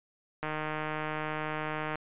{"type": "click train", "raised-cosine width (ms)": 0.5, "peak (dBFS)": -19, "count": 236, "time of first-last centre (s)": [0.43, 1.956], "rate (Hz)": 154, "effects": ["resampled to 8000 Hz"]}